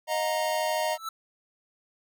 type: chord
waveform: square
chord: Eb suspended second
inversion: none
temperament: equal with one note detuned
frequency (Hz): 622.3 / 715.2 / 932.3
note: Eb5 / F5 / Bb5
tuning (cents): 0 / +41 / 0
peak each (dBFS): -29 / -33 / -31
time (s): 0.07-0.98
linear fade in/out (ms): 50
type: tone with exponential growth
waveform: square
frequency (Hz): 1318.5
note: E6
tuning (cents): 0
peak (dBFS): -29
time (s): 0.89-1.09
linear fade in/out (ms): 5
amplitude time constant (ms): 43
effects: none